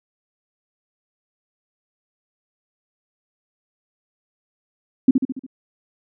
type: tone with echo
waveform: sine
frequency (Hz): 261.6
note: C4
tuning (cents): 0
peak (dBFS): -7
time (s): 5.08-5.11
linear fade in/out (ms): 5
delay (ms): 71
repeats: 5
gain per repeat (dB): -5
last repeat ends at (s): 5.465
effects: none